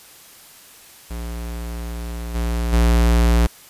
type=tone with level steps; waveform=square; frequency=58.27 Hz; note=A#1; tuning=in tune; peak=-27 / -20 / -13 dBFS; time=1.1-3.47 s; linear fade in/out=10 ms; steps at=2.34 / 2.72 s; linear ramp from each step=20 ms; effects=white hiss -45 dBFS RMS until 3.69 s + resampled to 32000 Hz